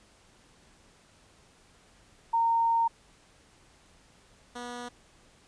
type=tone pair in turn; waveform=sine / 10% pulse; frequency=920 / 243 Hz; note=A#5 / B3; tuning=-23 / -28 cents; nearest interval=octave + major seventh; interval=2305 cents; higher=first; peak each=-22 / -29 dBFS; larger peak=first; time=2.33-2.88 / 4.55-4.89 s; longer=first; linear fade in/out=10 ms; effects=pink hiss -60 dBFS RMS until 5.47 s + resampled to 22050 Hz